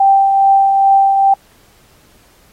sine tone with tremolo, 784 Hz, G5, in tune, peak -5 dBFS, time 0-1.34 s, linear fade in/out 5 ms, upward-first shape triangle, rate 2.4 Hz, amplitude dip 40%, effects pink hiss -50 dBFS RMS until 2.52 s + AAC 48 kbps

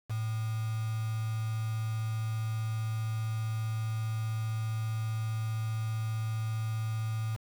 sine tone with quantisation, 110.6 Hz, A2, 9 cents sharp, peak -30 dBFS, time 0.09-7.37 s, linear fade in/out 20 ms, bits 7, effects none

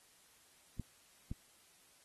clicks, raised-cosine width 5 ms, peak -27 dBFS, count 2, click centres 0.797 / 1.315 s, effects white hiss -66 dBFS RMS until 2.04 s + AAC 32 kbps

